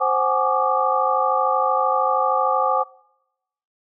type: tone cluster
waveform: sine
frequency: 524 / 751 / 839 / 1152 / 1205 Hz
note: C5 / F#5 / G#5 / D6 / D6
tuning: +2 / +26 / +17 / -34 / +44 cents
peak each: -23 dBFS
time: 0-2.84 s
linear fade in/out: 20 ms
effects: noise-tail reverb RT60 0.9 s tail -25 dB re dry